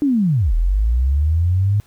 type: linear two-way sweep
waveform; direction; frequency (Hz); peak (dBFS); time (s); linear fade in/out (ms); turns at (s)
sine; down then up; 300 to 38.47 to 105.1; -13; 0.02-1.8; 0; 0.54
effects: pink hiss -54 dBFS RMS until 1.86 s